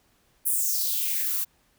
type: noise with high-pass filter sweep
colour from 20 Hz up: violet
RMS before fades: -26 dBFS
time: 0.45-1.45 s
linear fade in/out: 20 ms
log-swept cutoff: 11000 to 970 Hz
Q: 3.3
effects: pink hiss -65 dBFS RMS until 1.78 s